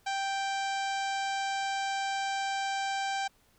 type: harmonic tone with a mistuned harmonic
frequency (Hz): 784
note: G5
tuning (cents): 0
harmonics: 1 / 2 / 3 / 4 / 5 / 6 / 7 / 8 / 9 / 10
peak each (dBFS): -31 / -37 / -41 / -43 / -45 / -47 / -48 / -49 / -50 / -51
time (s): 0.06-3.28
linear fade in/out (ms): 10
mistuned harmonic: 8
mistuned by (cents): -16
effects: pink hiss -66 dBFS RMS until 3.58 s